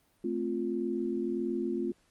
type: chord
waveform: sine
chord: F major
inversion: first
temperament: equal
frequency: 220 / 261.6 / 349.2 Hz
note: A3 / C4 / F4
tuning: 0 / 0 / 0 cents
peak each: -35 / -35 / -32 dBFS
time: 0.24-1.92 s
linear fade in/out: 5 ms
effects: pink hiss -69 dBFS RMS until 2.1 s + Opus 32 kbps